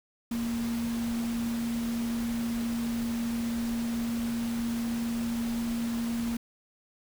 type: tone in noise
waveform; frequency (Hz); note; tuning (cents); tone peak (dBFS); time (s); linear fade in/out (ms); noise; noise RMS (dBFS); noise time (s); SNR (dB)
sine; 233.1; A#3; 0; -28; 0.31-6.37; 5; pink; -41; 0.31-6.37; +10
effects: none